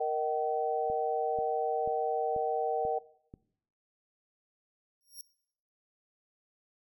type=chord; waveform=sine; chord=Eb major; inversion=second; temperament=equal with one note detuned; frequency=466.2 / 622.3 / 764.3 Hz; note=Bb4 / Eb5 / G5; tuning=0 / 0 / -44 cents; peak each=-32 / -35 / -31 dBFS; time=0-2.99 s; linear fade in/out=10 ms
type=click train; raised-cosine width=3 ms; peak=-33 dBFS; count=6; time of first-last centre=0.9-3.339 s; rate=2.05 Hz
type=tone with exponential growth; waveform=10% pulse; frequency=5588 Hz; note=F8; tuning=in tune; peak=-33 dBFS; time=5.01-5.21 s; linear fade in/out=0 ms; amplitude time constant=42 ms
effects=noise-tail reverb RT60 0.7 s tail -20 dB re dry